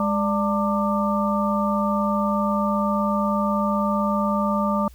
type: tone cluster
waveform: sine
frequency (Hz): 206.1 / 590 / 902 / 1185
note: G#3 / D5 / A5 / D6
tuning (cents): -13 / +8 / +43 / +15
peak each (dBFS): -22 / -26 / -28 / -25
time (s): 0-4.88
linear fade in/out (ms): 2
effects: added 60 Hz sine -43 dBFS peak until 4.94 s + white hiss -56 dBFS RMS until 4.94 s